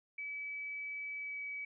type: tone with pitch glide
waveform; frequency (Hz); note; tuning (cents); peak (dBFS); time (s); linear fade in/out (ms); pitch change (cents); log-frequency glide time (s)
sine; 2292 to 2279; D7 to C#7; -43 to +47; -39; 0.18-1.65; 5; -10; 1.18-1.42
effects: none